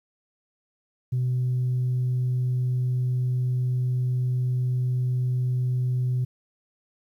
sine tone, 126 Hz, B2, 35 cents sharp, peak -20 dBFS, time 1.12-6.25 s, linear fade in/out 10 ms, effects tanh soft clip ceiling -19 dBFS + 10-bit

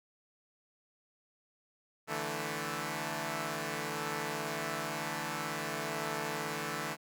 5% pulse chord, D suspended second, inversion none, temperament equal, 146.83 / 164.81 / 220 Hz, D3 / E3 / A3, 0 / 0 / 0 cents, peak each -28 dBFS, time 2.07-6.97 s, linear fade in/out 50 ms, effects none

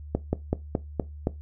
slowing click train, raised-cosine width 2 ms, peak -10 dBFS, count 6, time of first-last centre 0.15-1.271 s, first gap 180 ms, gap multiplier 1.11, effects noise-tail reverb RT60 0.2 s tail -18 dB re dry + added 74 Hz sine -38 dBFS peak until 1.41 s

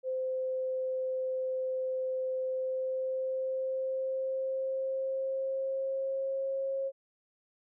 sine tone with pitch glide, 518 to 540.3 Hz, C5 to C#5, -17 to -44 cents, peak -30 dBFS, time 0.03-6.92 s, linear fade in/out 50 ms, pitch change +73 cents, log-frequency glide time 2.43-6.64 s, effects none

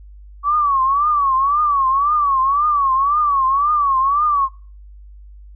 sine tone with vibrato, 1130 Hz, C#6, 33 cents sharp, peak -13 dBFS, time 0.43-4.49 s, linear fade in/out 50 ms, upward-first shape triangle, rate 1.9 Hz, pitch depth 150 cents each way, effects noise-tail reverb RT60 0.4 s tail -24 dB re dry + added 50 Hz sine -37 dBFS peak until 5.55 s

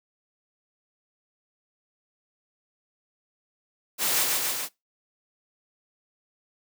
white noise with echo, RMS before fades -25 dBFS, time 3.98-4.27 s, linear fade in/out 50 ms, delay 140 ms, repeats 3, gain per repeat -2 dB, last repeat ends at 4.69 s, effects noise-tail reverb RT60 0.2 s tail -22 dB re dry + high-pass 200 Hz 12 dB/octave

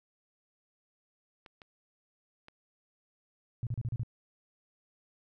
clicks, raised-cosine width 0.3 ms, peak -34 dBFS, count 3, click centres 1.462 / 1.618 / 2.484 s
sine tone bursts, 118.7 Hz, A#2, 32 cents sharp, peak -30 dBFS, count 6, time 3.63-4.033 s, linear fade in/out 0 ms, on 38 ms, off 35 ms
effects none

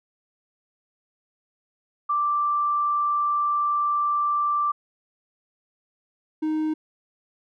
sine / triangle tone pair in turn, 1174.7 / 311.1 Hz, D6 / D#4, 0 / 0 cents, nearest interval octave + major seventh, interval 2300 cents, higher first, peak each -20 dBFS, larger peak neither, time 2.09-4.72 / 6.42-6.74 s, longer first, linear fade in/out 10 ms, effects none

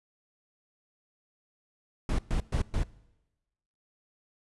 brown noise bursts, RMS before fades -27 dBFS, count 4, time 2.09-2.834 s, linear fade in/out 2 ms, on 96 ms, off 120 ms, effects noise-tail reverb RT60 1.0 s tail -21 dB re dry + resampled to 24000 Hz

